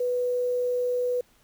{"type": "tone with quantisation", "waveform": "sine", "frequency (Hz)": 493.9, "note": "B4", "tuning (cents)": 0, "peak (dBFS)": -23, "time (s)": [0, 1.21], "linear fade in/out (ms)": 5, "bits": 8, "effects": ["pink hiss -62 dBFS RMS until 1.43 s"]}